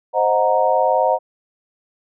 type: chord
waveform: sine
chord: C half-diminished seventh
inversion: none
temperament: equal with one note detuned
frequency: 523.3 / 622.3 / 731.5 / 932.3 Hz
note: C5 / Eb5 / Gb5 / Bb5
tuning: 0 / 0 / -20 / 0 cents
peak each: -19 dBFS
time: 0.13-1.19 s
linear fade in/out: 50 ms
effects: none